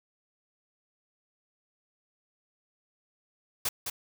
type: noise with echo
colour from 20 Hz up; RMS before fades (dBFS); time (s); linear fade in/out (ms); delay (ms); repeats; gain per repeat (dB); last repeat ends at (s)
white; -29; 3.65-3.69; 5; 210; 1; -5; 3.9
effects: none